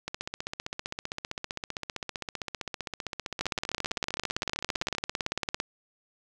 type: two click trains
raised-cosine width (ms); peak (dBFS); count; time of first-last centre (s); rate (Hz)
0.2; -16 / -11; 76 / 40; 0.08-4.95 / 3.41-5.601; 15.4 / 17.8
effects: none